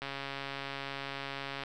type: click train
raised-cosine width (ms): 0.3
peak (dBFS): -22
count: 224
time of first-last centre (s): 0.02-1.636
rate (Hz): 138
effects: none